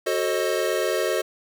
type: chord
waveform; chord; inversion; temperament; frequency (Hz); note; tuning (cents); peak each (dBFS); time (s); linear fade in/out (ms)
square; F# diminished seventh; none; equal with one note detuned; 370 / 440 / 534.2 / 622.3; F#4 / A4 / C5 / Eb5; 0 / 0 / +36 / 0; -28; 0.06-1.22; 10
effects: none